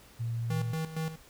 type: tone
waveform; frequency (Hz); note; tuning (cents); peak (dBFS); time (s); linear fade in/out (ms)
sine; 116.2; A#2; -5; -30; 0.19-0.74; 20
type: tone with tremolo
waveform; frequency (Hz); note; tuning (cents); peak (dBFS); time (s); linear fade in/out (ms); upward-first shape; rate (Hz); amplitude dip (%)
square; 159.8; D#3; +47; -31; 0.5-1.16; 5; square; 4.3; 70
effects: pink hiss -56 dBFS RMS until 1.29 s